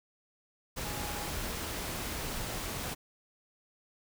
sine tone in noise, 830.6 Hz, G#5, in tune, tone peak -44 dBFS, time 0.84-1.31 s, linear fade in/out 20 ms, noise pink, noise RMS -37 dBFS, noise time 0.76-2.95 s, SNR -10 dB, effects none

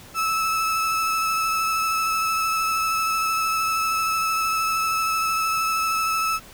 35% pulse tone with vibrato, 1307 Hz, E6, 15 cents flat, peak -19 dBFS, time 0.14-6.4 s, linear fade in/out 50 ms, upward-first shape sine, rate 13 Hz, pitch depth 14 cents each way, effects pink hiss -45 dBFS RMS until 6.53 s

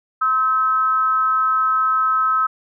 sine tone with amplitude modulation, 1289 Hz, E6, 39 cents flat, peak -12 dBFS, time 0.21-2.47 s, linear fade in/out 10 ms, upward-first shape sine, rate 255 Hz, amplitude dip 55%, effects none

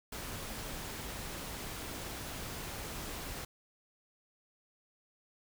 pink noise, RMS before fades -42 dBFS, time 0.12-3.45 s, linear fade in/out 5 ms, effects none

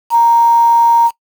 sine tone with quantisation, 932.3 Hz, A#5, in tune, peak -6 dBFS, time 0.1-1.11 s, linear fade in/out 50 ms, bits 5, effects noise-tail reverb RT60 0.1 s tail -21 dB re dry

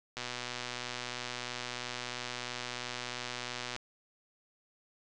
click train, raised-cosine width 0.2 ms, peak -20 dBFS, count 443, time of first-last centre 0.17-3.763 s, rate 123 Hz, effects resampled to 24000 Hz

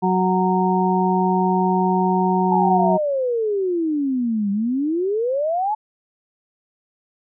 harmonic tone, 185 Hz, F#3, in tune, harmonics 1 / 2 / 4 / 5, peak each -19 / -22 / -23 / -21 dBFS, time 0.02-2.98 s, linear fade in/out 20 ms
sine exponential two-way sweep, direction down then up, 880 to 196 to 880 Hz, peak -18 dBFS, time 2.51-5.75 s, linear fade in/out 10 ms, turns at 4.51 s
effects none

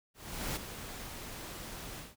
pink noise with ADSR envelope, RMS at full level -35 dBFS, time 0.14-2.16 s, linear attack 420 ms, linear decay 15 ms, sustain -9 dB, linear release 180 ms, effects none

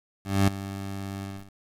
20% pulse tone with ADSR envelope, 98 Hz, G2, in tune, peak -12 dBFS, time 0.24-1.52 s, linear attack 240 ms, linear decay 6 ms, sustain -16 dB, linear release 280 ms, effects resampled to 32000 Hz + 8-bit

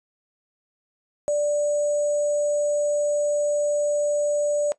sine tone with sample-and-hold, 587.3 Hz, D5, in tune, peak -19 dBFS, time 1.28-4.72 s, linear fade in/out 0 ms, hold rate 7350 Hz, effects noise-tail reverb RT60 0.1 s tail -18 dB re dry + resampled to 22050 Hz

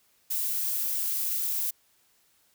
violet noise, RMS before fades -29 dBFS, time 0.3-1.71 s, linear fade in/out 10 ms, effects white hiss -66 dBFS RMS until 2.54 s

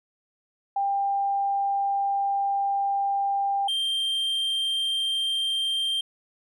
sine / triangle tone pair in turn, 795 / 3167 Hz, G5 / G7, +24 / +17 cents, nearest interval 2 octaves, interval 2393 cents, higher second, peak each -22 dBFS, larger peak neither, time 0.76-3.68 / 3.68-6.01 s, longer first, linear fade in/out 5 ms, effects none

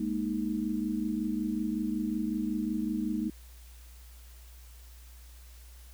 sine chord, Ab suspended second, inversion none, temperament equal, 207.7 / 233.1 / 311.1 Hz, Ab3 / Bb3 / Eb4, 0 / 0 / 0 cents, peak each -33 dBFS, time 0-3.3 s, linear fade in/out 5 ms, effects added 60 Hz sine -48 dBFS peak until 5.93 s + white hiss -58 dBFS RMS until 5.93 s

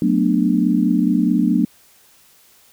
sine chord, B minor seventh, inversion second, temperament just, 185.21 / 222.2 / 246.9 / 296.3 Hz, F#3 / A3 / B3 / D4, +2 / +17 / 0 / +15 cents, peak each -19 dBFS, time 0.02-1.65 s, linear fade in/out 2 ms, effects white hiss -52 dBFS RMS until 2.72 s

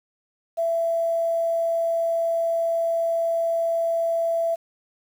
sine tone with quantisation, 667 Hz, E5, 20 cents sharp, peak -20 dBFS, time 0.57-4.56 s, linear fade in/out 20 ms, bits 8, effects none

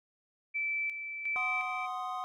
sine tone with tremolo, 2322 Hz, D7, 20 cents flat, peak -30 dBFS, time 0.54-1.87 s, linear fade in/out 20 ms, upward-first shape square, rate 1.4 Hz, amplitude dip 55%
triangle chord, C diminished, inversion second, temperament equal, 740 / 1046.5 / 1244.5 Hz, Gb5 / C6 / Eb6, 0 / 0 / 0 cents, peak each -36 / -38 / -37 dBFS, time 1.36-2.24 s, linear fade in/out 0 ms
effects none

